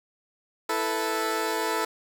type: chord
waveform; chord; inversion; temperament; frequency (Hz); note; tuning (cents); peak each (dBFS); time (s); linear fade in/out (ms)
15% pulse; E suspended fourth; none; equal; 329.6 / 440 / 493.9; E4 / A4 / B4; 0 / 0 / 0; -25 / -21 / -27; 0.69-1.85; 5
effects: 8-bit